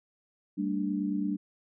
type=chord; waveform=sine; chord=G suspended second; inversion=none; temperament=equal with one note detuned; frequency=196 / 225.1 / 293.7 Hz; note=G3 / A3 / D4; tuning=0 / +40 / 0 cents; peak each=-31 / -35 / -31 dBFS; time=0.57-1.37 s; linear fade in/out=20 ms; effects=none